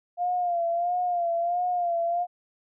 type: tone with vibrato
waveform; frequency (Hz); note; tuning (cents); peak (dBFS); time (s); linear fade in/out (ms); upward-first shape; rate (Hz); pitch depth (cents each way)
sine; 698.5; F5; 0; -23; 0.17-2.27; 50; sine; 1.5; 56
effects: none